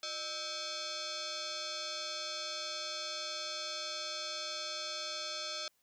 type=tone with frequency modulation; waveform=sine; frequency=349.2 Hz; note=F4; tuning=in tune; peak=-37 dBFS; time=0.03-5.68 s; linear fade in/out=2 ms; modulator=960 Hz; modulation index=5.7; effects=white hiss -75 dBFS RMS until 5.82 s